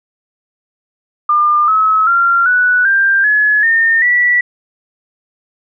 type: tone with pitch steps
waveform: sine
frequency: 1202 / 1288.3 / 1380.7 / 1479.8 / 1586 / 1699.9 / 1821.9 / 1952.7 Hz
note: D6 / E6 / F6 / F#6 / G6 / G#6 / A#6 / B6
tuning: +40 / -40 / -20 / 0 / +20 / +40 / -40 / -20 cents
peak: -8 dBFS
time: 1.29-4.41 s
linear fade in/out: 5 ms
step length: 390 ms
effects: none